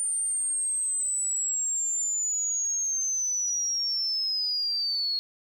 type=linear sweep; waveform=sine; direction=down; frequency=9020 to 4300 Hz; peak=-25 dBFS; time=0-5.19 s; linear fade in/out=0 ms; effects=9-bit